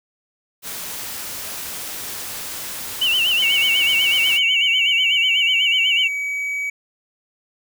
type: noise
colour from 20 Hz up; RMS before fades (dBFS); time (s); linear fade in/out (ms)
white; -30; 0.62-4.4; 50
type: tone with vibrato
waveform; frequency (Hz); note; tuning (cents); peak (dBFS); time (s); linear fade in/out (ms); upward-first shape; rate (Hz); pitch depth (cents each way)
sine; 2873; F7; +48; -15; 3.01-6.08; 10; sine; 8.1; 120
type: tone with pitch glide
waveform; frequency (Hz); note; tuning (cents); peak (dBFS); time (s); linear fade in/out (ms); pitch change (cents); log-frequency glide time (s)
triangle; 2232 to 2272; C#7 to C#7; +11 to +42; -20; 3.42-6.7; 5; +31; 3.52-5.13
effects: none